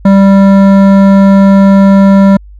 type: tone with hard clipping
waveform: sine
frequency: 196 Hz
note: G3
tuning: in tune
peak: -3 dBFS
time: 0.05-2.37 s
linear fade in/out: 5 ms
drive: 13 dB
effects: added 50 Hz sine -29 dBFS peak until 2.59 s